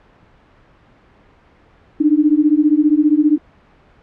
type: beating tone pair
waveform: sine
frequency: 293.7 / 308.7 Hz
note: D4 / D#4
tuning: 0 / -14 cents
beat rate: 15 Hz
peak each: -13 dBFS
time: 2-3.38 s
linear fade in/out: 10 ms
effects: pink hiss -50 dBFS RMS until 4.02 s + low-pass 2000 Hz 12 dB/octave